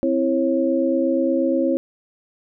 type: tone cluster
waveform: sine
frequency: 261.6 / 330 / 544 Hz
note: C4 / E4 / C#5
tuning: 0 / +2 / -33 cents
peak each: -21 dBFS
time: 0.03-1.77 s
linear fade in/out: 0 ms
effects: none